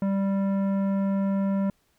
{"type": "tone with tanh clipping", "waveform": "sine", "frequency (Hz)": 196, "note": "G3", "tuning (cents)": 0, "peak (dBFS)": -24, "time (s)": [0.02, 1.7], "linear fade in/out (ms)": 2, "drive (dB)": 13, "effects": ["pink hiss -68 dBFS RMS until 1.98 s"]}